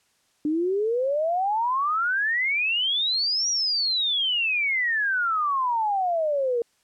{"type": "exponential two-way sweep", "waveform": "sine", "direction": "up then down", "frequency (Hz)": [293.7, 5810, 460.6], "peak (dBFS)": -21, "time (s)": [0.45, 6.62], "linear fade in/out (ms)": 2, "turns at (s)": 3.49, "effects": ["white hiss -66 dBFS RMS until 6.83 s", "low-pass 9000 Hz 12 dB/octave"]}